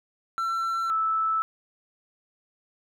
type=tone pair in turn; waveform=triangle / sine; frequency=1346 / 1313 Hz; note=E6 / E6; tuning=+36 / -7 cents; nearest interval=unison; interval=43 cents; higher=first; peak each=-23 / -22 dBFS; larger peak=second; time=0.38-0.9 / 0.9-1.42 s; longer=neither; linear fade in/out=0 ms; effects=none